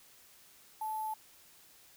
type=tone with sample-and-hold; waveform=sine; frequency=869 Hz; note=A5; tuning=22 cents flat; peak=-34 dBFS; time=0.81-1.14 s; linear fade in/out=5 ms; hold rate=11025 Hz; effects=white hiss -60 dBFS RMS until 1.96 s